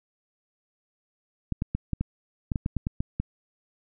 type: clicks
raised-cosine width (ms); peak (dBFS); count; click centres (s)
5; -14; 12; 1.523 / 1.621 / 1.75 / 1.933 / 2.01 / 2.518 / 2.558 / 2.661 / 2.767 / 2.869 / 3.005 / 3.2
effects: none